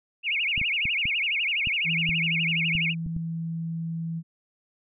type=tone with vibrato; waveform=sine; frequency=2489 Hz; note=D#7; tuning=in tune; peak=-23 dBFS; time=0.23-2.95 s; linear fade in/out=50 ms; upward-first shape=sine; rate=12 Hz; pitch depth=260 cents each way
type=clicks; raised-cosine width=5 ms; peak=-22 dBFS; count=9; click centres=0.578 / 0.615 / 0.855 / 1.055 / 1.672 / 2.092 / 2.752 / 3.064 / 3.165 s
type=tone; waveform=sine; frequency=164.81 Hz; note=E3; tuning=in tune; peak=-28 dBFS; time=1.84-4.23 s; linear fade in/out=50 ms
effects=none